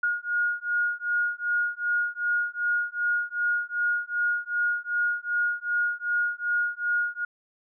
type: beating tone pair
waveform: sine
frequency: 1433 / 1435.6 Hz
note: F6 / F6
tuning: +44 / +47 cents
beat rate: 2.6 Hz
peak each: -27 dBFS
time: 0.03-7.25 s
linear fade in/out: 5 ms
effects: none